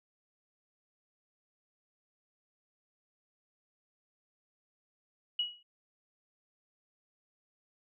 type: tone with exponential decay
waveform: sine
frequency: 2913 Hz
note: F#7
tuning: 28 cents flat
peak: -26 dBFS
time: 5.39-5.63 s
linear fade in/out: 5 ms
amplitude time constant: 52 ms
effects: none